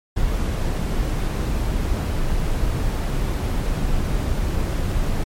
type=noise; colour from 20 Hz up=brown; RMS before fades=-21 dBFS; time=0.16-5.24 s; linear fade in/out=10 ms; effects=MP3 64 kbps